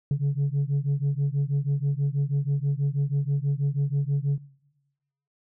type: beating tone pair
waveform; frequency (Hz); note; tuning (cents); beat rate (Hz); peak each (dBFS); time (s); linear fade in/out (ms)
sine; 138.59 / 144.79; C#3 / D3; 0 / -24; 6.2; -23; 0.11-4.38; 2
effects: noise-tail reverb RT60 1.0 s tail -22 dB re dry + tanh soft clip ceiling -19 dBFS